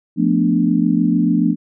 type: chord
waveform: sine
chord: B half-diminished seventh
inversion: second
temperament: equal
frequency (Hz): 174.61 / 220 / 246.9 / 293.7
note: F3 / A3 / B3 / D4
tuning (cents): 0 / 0 / 0 / 0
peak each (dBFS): -18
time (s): 0.16-1.56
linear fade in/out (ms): 50
effects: none